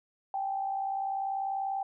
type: tone pair together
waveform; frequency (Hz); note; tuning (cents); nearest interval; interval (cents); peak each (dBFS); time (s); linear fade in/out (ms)
sine; 782 / 842.2; G5 / G#5; -4 / +24; minor second; 128; -30 / -40; 0.34-1.83; 2
effects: none